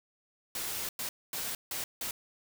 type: noise bursts at uneven times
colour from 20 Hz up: white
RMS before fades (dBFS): -36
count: 5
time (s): 0.55-0.89 / 0.99-1.09 / 1.33-1.55 / 1.71-1.84 / 2.01-2.11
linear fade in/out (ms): 2
effects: none